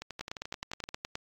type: two click trains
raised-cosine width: 0.2 ms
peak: -18 / -22 dBFS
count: 10 / 11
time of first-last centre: 0.21-1.154 / 0.02-0.89 s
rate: 9.53 / 11.5 Hz
effects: AAC 48 kbps